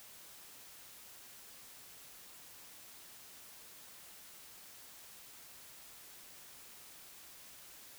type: silence
effects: white hiss -55 dBFS RMS until 7.98 s